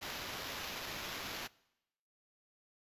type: noise with sample-and-hold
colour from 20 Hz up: white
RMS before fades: -43 dBFS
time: 0.01-1.48 s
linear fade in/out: 20 ms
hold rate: 8820 Hz
effects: noise-tail reverb RT60 0.9 s tail -23 dB re dry + resampled to 32000 Hz